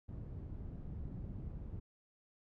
white low-pass noise, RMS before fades -45 dBFS, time 0.08-1.8 s, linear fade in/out 10 ms, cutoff 120 Hz, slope 12 dB/octave, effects none

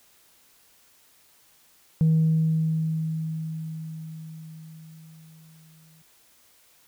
sine tone with exponential decay, 159.5 Hz, D#3, 43 cents sharp, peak -14 dBFS, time 2.01-6.02 s, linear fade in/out 0 ms, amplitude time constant 870 ms, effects tanh soft clip ceiling -14 dBFS + white hiss -59 dBFS RMS until 6.87 s

